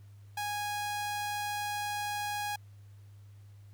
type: tone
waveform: sawtooth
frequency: 827 Hz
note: G#5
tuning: 8 cents flat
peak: -29 dBFS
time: 0.37-2.56 s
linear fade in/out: 5 ms
effects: added 101 Hz sine -50 dBFS peak until 3.73 s + pink hiss -69 dBFS RMS until 3.73 s